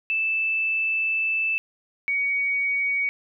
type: tone pair in turn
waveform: sine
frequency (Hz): 2637 / 2247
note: E7 / C#7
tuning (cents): 0 / +23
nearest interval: minor third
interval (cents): 277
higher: first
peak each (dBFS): -21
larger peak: neither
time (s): 0.1-1.58 / 2.08-3.09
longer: first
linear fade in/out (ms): 0
effects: none